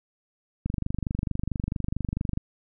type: click train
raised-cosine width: 5 ms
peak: -15 dBFS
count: 43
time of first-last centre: 0.66-2.374 s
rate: 24.5 Hz
effects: none